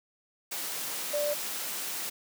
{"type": "tone in noise", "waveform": "sine", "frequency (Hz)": 587.3, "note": "D5", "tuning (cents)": 0, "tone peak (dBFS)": -27, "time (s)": [1.13, 1.34], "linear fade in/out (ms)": 10, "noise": "white", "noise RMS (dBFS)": -35, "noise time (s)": [0.51, 2.1], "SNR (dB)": 5, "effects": ["high-pass 200 Hz 12 dB/octave"]}